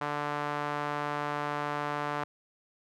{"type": "tone with band-pass filter", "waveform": "sawtooth", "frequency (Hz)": 146.83, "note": "D3", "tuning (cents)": 0, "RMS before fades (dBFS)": -33, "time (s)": [0.01, 2.24], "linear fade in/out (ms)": 5, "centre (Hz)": 1100, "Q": 1.4, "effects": []}